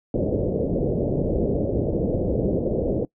white low-pass noise, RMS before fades -23 dBFS, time 0.14-3.05 s, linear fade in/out 2 ms, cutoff 560 Hz, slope 48 dB/octave, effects noise-tail reverb RT60 0.1 s tail -22 dB re dry

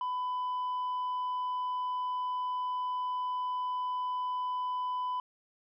sine tone, 1000 Hz, B5, 21 cents sharp, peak -28 dBFS, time 0.01-5.2 s, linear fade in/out 2 ms, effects tanh soft clip ceiling -30 dBFS

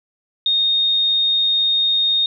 sine tone, 3698 Hz, A#7, 15 cents flat, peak -14 dBFS, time 0.46-2.26 s, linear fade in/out 2 ms, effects none

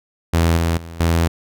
sawtooth tone with level steps, 83.4 Hz, E2, 21 cents sharp, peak -9 / -12 / -28 / -10 dBFS, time 0.33-1.28 s, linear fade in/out 10 ms, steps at 0.57 / 0.77 / 1 s, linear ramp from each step 2 ms, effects none

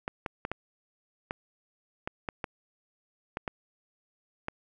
clicks, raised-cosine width 0.5 ms, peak -17 dBFS, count 11, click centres 0.079 / 0.262 / 0.451 / 0.516 / 1.309 / 2.075 / 2.288 / 2.442 / 3.371 / 3.478 / 4.484 s, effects none

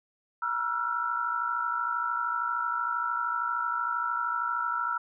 sine tone cluster, 957 / 1336 / 1389 / 1458 Hz, A#5 / E6 / F6 / F#6, +45 / +23 / -10 / -26 cents, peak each -34 / -29 / -35 / -37 dBFS, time 0.42-4.98 s, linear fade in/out 5 ms, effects none

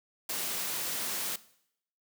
white high-pass noise, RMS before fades -34 dBFS, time 0.29-1.36 s, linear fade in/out 5 ms, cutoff 130 Hz, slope 24 dB/octave, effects noise-tail reverb RT60 0.7 s tail -18 dB re dry

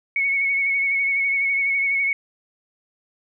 sine tone with vibrato, 2212 Hz, C#7, 4 cents flat, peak -18 dBFS, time 0.16-2.13 s, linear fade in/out 2 ms, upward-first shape sine, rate 12 Hz, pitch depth 28 cents each way, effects none

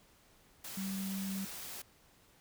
sine tone in noise, 193.5 Hz, G3, 22 cents flat, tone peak -36 dBFS, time 0.77-1.45 s, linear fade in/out 5 ms, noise white, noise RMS -45 dBFS, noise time 0.64-1.82 s, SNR +6 dB, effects pink hiss -65 dBFS RMS until 2.4 s

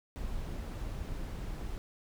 brown noise, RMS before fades -38 dBFS, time 0.16-1.78 s, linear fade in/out 0 ms, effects none

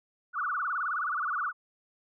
sine tone with vibrato, 1300 Hz, E6, 24 cents flat, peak -28 dBFS, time 0.33-1.53 s, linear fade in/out 50 ms, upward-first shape sine, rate 19 Hz, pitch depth 240 cents each way, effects none

